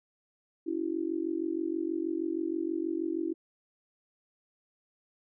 sine tone with amplitude modulation, 329.6 Hz, E4, in tune, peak -25 dBFS, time 0.66-3.34 s, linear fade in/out 20 ms, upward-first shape sine, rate 46.3 Hz, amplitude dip 95%, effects none

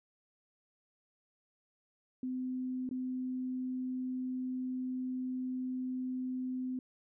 sine tone with dropouts, 255.5 Hz, C4, 41 cents flat, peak -34 dBFS, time 2.23-6.79 s, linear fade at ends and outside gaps 2 ms, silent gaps 2.891-2.911 s, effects none

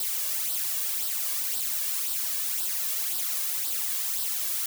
blue noise with flanger, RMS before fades -29 dBFS, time 0-4.66 s, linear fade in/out 2 ms, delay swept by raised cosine 0.22 to 1.82 ms, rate 1.9 Hz, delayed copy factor +0.6, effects none

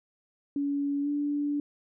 sine tone with pitch glide, 283.6 to 290.2 Hz, C#4 to D4, +40 to -21 cents, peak -26 dBFS, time 0.56-1.6 s, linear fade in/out 2 ms, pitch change +39 cents, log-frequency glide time 1.02-1.08 s, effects none

